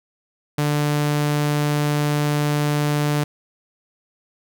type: tone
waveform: sawtooth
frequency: 147.6 Hz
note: D3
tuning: 9 cents sharp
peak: -14 dBFS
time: 0.58-3.24 s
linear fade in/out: 5 ms
effects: none